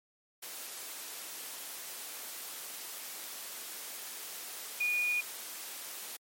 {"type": "tone in noise", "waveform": "sine", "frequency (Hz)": 2449, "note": "D#7", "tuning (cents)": -28, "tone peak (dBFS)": -28, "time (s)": [4.8, 5.21], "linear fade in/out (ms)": 10, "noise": "white", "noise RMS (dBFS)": -43, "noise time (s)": [0.42, 6.17], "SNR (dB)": 12, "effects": ["high-pass 300 Hz 12 dB/octave", "MP3 64 kbps"]}